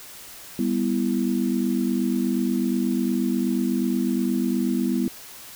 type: chord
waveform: sine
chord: E minor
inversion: first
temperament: equal with one note detuned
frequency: 198.62 / 246.9 / 329.6 Hz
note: G3 / B3 / E4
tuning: +23 / 0 / 0 cents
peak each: -25 / -23 / -27 dBFS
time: 0.59-5.08 s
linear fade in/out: 2 ms
effects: white hiss -42 dBFS RMS until 5.55 s